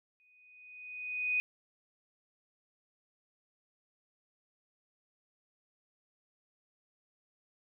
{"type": "tone with exponential growth", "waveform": "sine", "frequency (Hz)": 2489, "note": "D#7", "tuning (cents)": 0, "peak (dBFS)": -26, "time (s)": [0.2, 1.4], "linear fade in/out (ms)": 0, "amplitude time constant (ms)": 260, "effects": []}